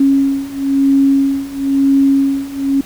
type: beating tone pair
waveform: sine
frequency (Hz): 273.8 / 274.8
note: C#4 / C#4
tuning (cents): -21 / -15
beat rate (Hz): 1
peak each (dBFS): -14 / -12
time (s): 0-2.81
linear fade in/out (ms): 5
effects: pink hiss -37 dBFS RMS until 2.85 s